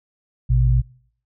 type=tone pair together; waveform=sine; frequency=56.18 / 124.6 Hz; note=A1 / B2; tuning=+37 / +16 cents; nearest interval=octave + major second; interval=1379 cents; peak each=-16 dBFS; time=0.49-0.82 s; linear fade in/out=20 ms; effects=noise-tail reverb RT60 0.6 s tail -24 dB re dry